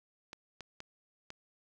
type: clicks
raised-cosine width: 0.2 ms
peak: -27 dBFS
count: 4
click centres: 0.331 / 0.607 / 0.804 / 1.304 s
effects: 11-bit